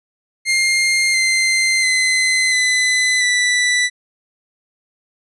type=tone with pitch steps; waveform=sawtooth; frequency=2117 / 2081 / 2045 / 2010 / 1975.2 Hz; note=C7 / C7 / C7 / B6 / B6; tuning=+20 / -10 / -40 / +30 / 0 cents; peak=-10 dBFS; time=0.45-3.9 s; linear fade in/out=50 ms; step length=690 ms; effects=resampled to 24000 Hz